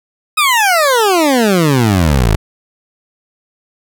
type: exponential sweep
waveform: 20% pulse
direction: down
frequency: 1281 to 48.88 Hz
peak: -4 dBFS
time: 0.37-2.36 s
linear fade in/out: 10 ms
effects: none